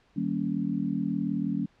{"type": "chord", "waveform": "sine", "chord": "Eb dominant seventh", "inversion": "none", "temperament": "just", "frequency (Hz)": [155.56, 194.45, 233.3, 280], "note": ["Eb3", "G3", "Bb3", "Db4"], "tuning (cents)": [0, -14, 2, 18], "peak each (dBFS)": [-35, -30, -32, -31], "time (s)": [0.16, 1.66], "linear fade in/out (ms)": 10, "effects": ["pink hiss -64 dBFS RMS until 1.8 s", "low-pass 4000 Hz 12 dB/octave"]}